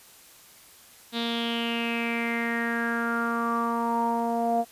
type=tone with low-pass filter sweep; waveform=sawtooth; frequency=233.1 Hz; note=A#3; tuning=in tune; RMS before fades=-27 dBFS; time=1.12-4.65 s; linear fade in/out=50 ms; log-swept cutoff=3800 to 690 Hz; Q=7.2; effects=white hiss -52 dBFS RMS until 4.71 s + resampled to 32000 Hz